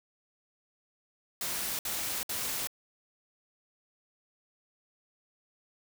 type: noise bursts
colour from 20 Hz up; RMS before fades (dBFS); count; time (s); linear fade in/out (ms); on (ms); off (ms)
white; -34; 3; 1.41-2.672; 2; 380; 61
effects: none